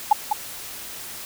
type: tone with echo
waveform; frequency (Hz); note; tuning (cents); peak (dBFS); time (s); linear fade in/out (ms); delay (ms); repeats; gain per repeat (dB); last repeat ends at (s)
sine; 847; G#5; +34; -9; 0.11-0.13; 5; 200; 1; -7; 0.33
effects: white hiss -36 dBFS RMS until 1.25 s